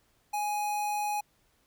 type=tone with notch filter; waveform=square; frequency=833 Hz; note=G#5; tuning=5 cents sharp; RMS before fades=-31 dBFS; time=0.33-1.21 s; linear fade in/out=10 ms; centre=3600 Hz; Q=1.8; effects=pink hiss -69 dBFS RMS until 1.66 s